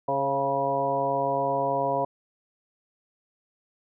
harmonic tone with a mistuned harmonic, 138.59 Hz, C#3, in tune, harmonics 1 / 2 / 3 / 4 / 5 / 6 / 7, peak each -37 / -36 / -33 / -28 / -28 / -38 / -28 dBFS, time 0.08-2.05 s, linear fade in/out 5 ms, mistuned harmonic 4, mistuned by -27 cents, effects none

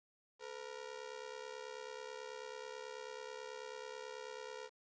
sawtooth ring-modulated tone, 470 Hz, A#4, 14 cents sharp, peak -39 dBFS, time 0.39-4.7 s, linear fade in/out 50 ms, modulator 34.6 Hz, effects resampled to 16000 Hz + 11-bit

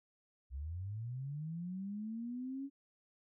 sine linear sweep, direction up, 61.9 to 280.7 Hz, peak -39 dBFS, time 0.5-2.7 s, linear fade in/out 50 ms, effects none

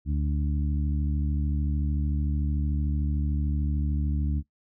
harmonic tone, 73.42 Hz, D2, in tune, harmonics 1 / 2 / 3 / 4, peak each -25 / -31 / -35 / -37 dBFS, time 0.05-4.43 s, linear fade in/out 50 ms, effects noise-tail reverb RT60 0.1 s tail -19 dB re dry

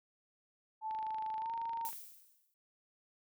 sine tone with pitch glide, 875 to 919 Hz, A5 to A#5, -10 to -25 cents, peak -36 dBFS, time 0.81-1.91 s, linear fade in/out 50 ms, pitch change +85 cents, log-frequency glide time 1.38-1.52 s
click train, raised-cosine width 0.3 ms, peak -37 dBFS, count 27, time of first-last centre 0.91-1.93 s, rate 25.5 Hz
violet noise with exponential decay, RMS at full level -41 dBFS, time 1.85-2.54 s, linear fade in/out 1 ms, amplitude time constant 150 ms
effects none

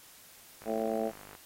click train, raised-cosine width 0.5 ms, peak -34 dBFS, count 38, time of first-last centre 0.62-1.351 s, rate 50.6 Hz
harmonic tone, 111.4 Hz, A2, 22 cents sharp, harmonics 2 / 3 / 4 / 5 / 6 / 7, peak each -36 / -39 / -35 / -36 / -35 / -40 dBFS, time 0.65-1.12 s, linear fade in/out 50 ms
effects white hiss -55 dBFS RMS until 1.45 s + AAC 48 kbps

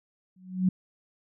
sine tone with exponential growth, 185 Hz, F#3, in tune, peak -17 dBFS, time 0.36-0.69 s, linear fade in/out 5 ms, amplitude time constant 71 ms, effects none

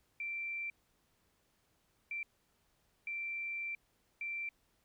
sine tone bursts at uneven times, 2349 Hz, D7, in tune, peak -37 dBFS, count 4, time 0.2-0.7 / 2.11-2.23 / 3.07-3.75 / 4.21-4.49 s, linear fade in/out 2 ms, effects pink hiss -75 dBFS RMS until 4.84 s

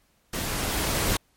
pink noise with level ramp, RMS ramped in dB -30 to -24 dBFS, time 0.33-1.17 s, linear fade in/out 5 ms, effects pink hiss -66 dBFS RMS until 1.36 s + MP3 64 kbps

